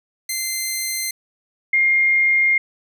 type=tone pair in turn; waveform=10% pulse / sine; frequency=2078 / 2123 Hz; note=C7 / C7; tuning=-12 / +25 cents; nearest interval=unison; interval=37 cents; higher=second; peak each=-13 dBFS; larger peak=neither; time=0.29-1.11 / 1.73-2.58 s; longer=second; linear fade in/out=5 ms; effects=none